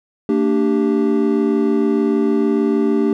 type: chord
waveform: triangle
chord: G minor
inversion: first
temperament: equal with one note detuned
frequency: 227.1 / 293.7 / 392 Hz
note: Bb3 / D4 / G4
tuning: -45 / 0 / 0 cents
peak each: -16 dBFS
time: 0.29-3.13 s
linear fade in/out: 2 ms
effects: none